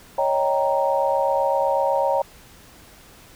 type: chord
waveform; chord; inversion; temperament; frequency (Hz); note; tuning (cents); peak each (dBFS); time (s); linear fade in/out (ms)
sine; Eb dominant seventh; third; equal; 554.4 / 622.3 / 784 / 932.3; Db5 / Eb5 / G5 / Bb5; 0 / 0 / 0 / 0; -21 / -26 / -25 / -23; 0.18-2.22; 5
effects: pink hiss -48 dBFS RMS until 3.35 s